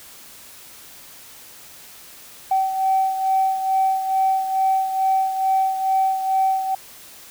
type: beating tone pair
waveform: sine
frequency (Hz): 766 / 768.3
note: G5 / G5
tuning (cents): -40 / -35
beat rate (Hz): 2.3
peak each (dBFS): -17 / -24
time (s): 2.51-6.75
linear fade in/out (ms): 5
effects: tanh soft clip ceiling -10 dBFS + white hiss -43 dBFS RMS until 7.3 s